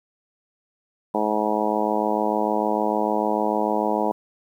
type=harmonic tone; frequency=106.7 Hz; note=G#2; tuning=47 cents sharp; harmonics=2 / 3 / 4 / 5 / 6 / 7 / 8 / 9; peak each=-28 / -28 / -28 / -28 / -28 / -28 / -28 / -28 dBFS; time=1.14-4.12 s; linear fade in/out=5 ms; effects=9-bit